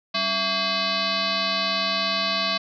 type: tone with frequency modulation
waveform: sine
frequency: 2549 Hz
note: D#7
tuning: 41 cents sharp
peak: -21 dBFS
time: 0.14-2.58 s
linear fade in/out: 10 ms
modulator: 471 Hz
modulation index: 4.5
effects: none